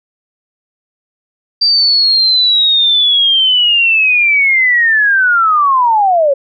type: linear sweep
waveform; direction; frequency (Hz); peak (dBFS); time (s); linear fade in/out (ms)
sine; down; 4700 to 534; -7; 1.61-6.34; 10
effects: none